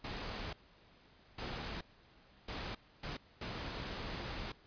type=noise bursts at uneven times; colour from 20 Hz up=pink; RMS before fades=-42 dBFS; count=5; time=0.04-0.53 / 1.38-1.81 / 2.48-2.75 / 3.03-3.17 / 3.41-4.52 s; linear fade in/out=5 ms; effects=pink hiss -64 dBFS RMS until 4.66 s + resampled to 11025 Hz